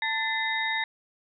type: tone cluster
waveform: sine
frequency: 889 / 1769 / 2048 / 3740 Hz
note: A5 / A6 / C7 / A#7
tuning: +18 / +9 / -38 / +5 cents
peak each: -32 / -30 / -30 / -33 dBFS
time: 0.02-0.84 s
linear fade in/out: 2 ms
effects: none